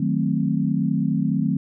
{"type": "chord", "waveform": "sine", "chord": "D# diminished seventh", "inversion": "none", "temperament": "equal", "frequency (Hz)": [155.56, 185, 220, 261.6], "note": ["D#3", "F#3", "A3", "C4"], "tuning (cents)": [0, 0, 0, 0], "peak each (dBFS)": [-24, -24, -24, -25], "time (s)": [0, 1.57], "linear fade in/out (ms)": 5, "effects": []}